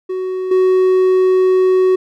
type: tone with level steps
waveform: triangle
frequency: 372.4 Hz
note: F#4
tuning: 11 cents sharp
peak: -16 / -7 dBFS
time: 0.09-1.96 s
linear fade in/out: 10 ms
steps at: 0.51 s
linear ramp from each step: 5 ms
effects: none